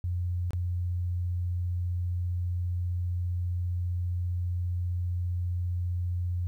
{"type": "tone with dropouts", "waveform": "sine", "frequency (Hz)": 88.5, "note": "F2", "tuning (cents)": 23, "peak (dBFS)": -27, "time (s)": [0.04, 6.47], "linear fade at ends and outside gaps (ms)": 0, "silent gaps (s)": [0.507, 0.533], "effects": ["11-bit"]}